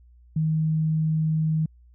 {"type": "tone", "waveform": "sine", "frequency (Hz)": 157.4, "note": "D#3", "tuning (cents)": 20, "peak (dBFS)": -20, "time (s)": [0.36, 1.66], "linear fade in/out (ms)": 5, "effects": ["added 60 Hz sine -50 dBFS peak until 1.94 s"]}